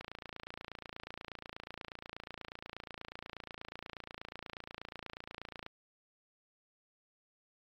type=click train; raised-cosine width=0.3 ms; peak=-27 dBFS; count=161; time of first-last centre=0.01-5.664 s; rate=28.3 Hz; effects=AAC 64 kbps